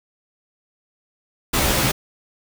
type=noise with comb filter; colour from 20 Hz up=pink; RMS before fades=-19 dBFS; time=1.53-1.92 s; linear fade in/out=10 ms; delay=15 ms; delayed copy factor=+0.8; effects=none